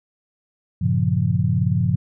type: chord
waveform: sine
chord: G half-diminished seventh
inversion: none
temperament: equal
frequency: 98 / 116.54 / 138.59 / 174.61 Hz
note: G2 / Bb2 / Db3 / F3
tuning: 0 / 0 / 0 / 0 cents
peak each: -22 dBFS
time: 0.81-1.96 s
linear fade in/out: 10 ms
effects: none